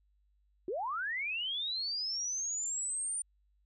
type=linear sweep; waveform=sine; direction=up; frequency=329.6 to 9190 Hz; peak=-33 dBFS; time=0.68-3.22 s; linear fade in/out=2 ms; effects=added 50 Hz sine -68 dBFS peak until 3.65 s